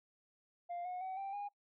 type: tone with pitch steps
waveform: sine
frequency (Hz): 698.5 / 726.1 / 754.7 / 784.5 / 815.4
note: F5 / F#5 / F#5 / G5 / G#5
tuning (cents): 0 / -33 / +34 / +1 / -32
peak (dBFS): -37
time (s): 0.69-1.49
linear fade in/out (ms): 20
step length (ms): 160
effects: noise-tail reverb RT60 0.1 s tail -21 dB re dry + tanh soft clip ceiling -38 dBFS